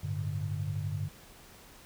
sine chord, G suspended second, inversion none, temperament equal, 98 / 110 / 146.83 Hz, G2 / A2 / D3, 0 / 0 / 0 cents, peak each -34 / -39 / -35 dBFS, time 0.03-1.09 s, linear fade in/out 10 ms, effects pink hiss -54 dBFS RMS until 1.85 s

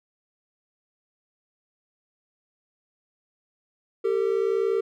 triangle tone pair together, 392 / 452.4 Hz, G4 / A4, 0 / +48 cents, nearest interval major second, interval 248 cents, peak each -22 / -22 dBFS, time 4.04-4.81 s, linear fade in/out 10 ms, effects none

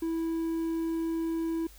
triangle tone, 328.2 Hz, E4, 8 cents flat, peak -26 dBFS, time 0.02-1.67 s, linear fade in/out 5 ms, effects added 50 Hz sine -51 dBFS peak until 1.78 s + white hiss -56 dBFS RMS until 1.78 s

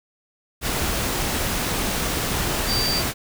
sine tone in noise, 4664 Hz, D8, 13 cents flat, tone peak -22 dBFS, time 2.66-3.03 s, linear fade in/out 50 ms, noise pink, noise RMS -24 dBFS, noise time 0.61-3.14 s, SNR -1 dB, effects none

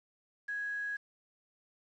sine tone with quantisation, 1661.2 Hz, G#6, in tune, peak -34 dBFS, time 0.48-0.97 s, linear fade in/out 10 ms, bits 9, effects low-pass 5000 Hz 12 dB/octave

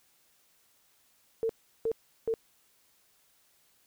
sine tone bursts, 451.6 Hz, A4, 45 cents sharp, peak -26 dBFS, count 3, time 1.43-2.339 s, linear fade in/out 0 ms, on 63 ms, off 360 ms, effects white hiss -67 dBFS RMS until 3.86 s

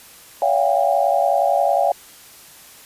sine tone cluster, 567 / 673 / 724 / 801 Hz, C#5 / E5 / F#5 / G5, +39 / +36 / -38 / +37 cents, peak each -20 dBFS, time 0.42-1.92 s, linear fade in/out 2 ms, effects white hiss -44 dBFS RMS until 2.85 s + resampled to 32000 Hz

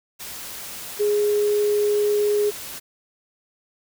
sine tone in noise, 415.3 Hz, G#4, in tune, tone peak -17 dBFS, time 0.99-2.51 s, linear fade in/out 20 ms, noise white, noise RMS -35 dBFS, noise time 0.19-2.8 s, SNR +15 dB, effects none

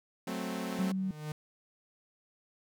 sawtooth chord, F# diminished, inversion none, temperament equal, 185 / 220 / 261.6 Hz, F#3 / A3 / C4, 0 / 0 / 0 cents, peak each -35 dBFS, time 0.27-0.92 s, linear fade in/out 5 ms
45% pulse tone with exponential growth, 152 Hz, D#3, 40 cents flat, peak -34 dBFS, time 0.76-1.32 s, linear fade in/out 2 ms, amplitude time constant 120 ms
sine tone, 190 Hz, F#3, 46 cents sharp, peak -30 dBFS, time 0.79-1.11 s, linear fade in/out 2 ms
effects none

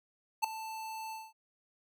square tone with ADSR envelope, 883 Hz, A5, 6 cents sharp, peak -24 dBFS, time 0.42-1.33 s, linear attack 22 ms, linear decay 4 ms, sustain -16 dB, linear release 210 ms, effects none

